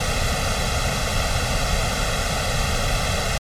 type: noise with comb filter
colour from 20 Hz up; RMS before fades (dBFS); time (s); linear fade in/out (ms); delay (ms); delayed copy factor
pink; -21; 0-3.38; 5; 1.5; +1
effects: low-pass 8000 Hz 12 dB/octave + MP3 96 kbps